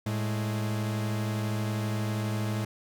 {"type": "tone pair together", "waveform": "45% pulse", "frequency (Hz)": [110.03, 207.7], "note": ["A2", "G#3"], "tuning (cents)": [0, 0], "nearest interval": "major seventh", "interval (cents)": 1100, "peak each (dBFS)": [-29, -34], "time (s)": [0.06, 2.65], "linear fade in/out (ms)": 5, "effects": []}